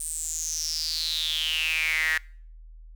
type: tone with high-pass filter sweep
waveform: sawtooth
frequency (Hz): 158.5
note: D#3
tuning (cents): +32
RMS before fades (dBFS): -28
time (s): 0-2.18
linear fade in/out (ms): 5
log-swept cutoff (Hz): 9000 to 1800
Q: 9.1
effects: noise-tail reverb RT60 0.5 s tail -24 dB re dry + added 40 Hz sine -43 dBFS peak until 2.95 s